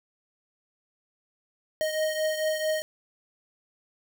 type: beating tone pair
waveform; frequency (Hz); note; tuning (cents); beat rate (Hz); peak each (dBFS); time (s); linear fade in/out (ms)
square; 622.3 / 626.8; D#5 / D#5; 0 / +13; 4.5; -27 / -33; 1.81-2.82; 0
effects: none